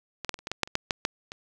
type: clicks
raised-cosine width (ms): 0.2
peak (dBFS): -17 / -10 / -16 / -29 / -16 / -12 / -6 / -26 / -7 / -7 / -7 / -21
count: 12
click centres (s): 0.247 / 0.293 / 0.342 / 0.39 / 0.471 / 0.516 / 0.633 / 0.675 / 0.754 / 0.908 / 1.051 / 1.319
effects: none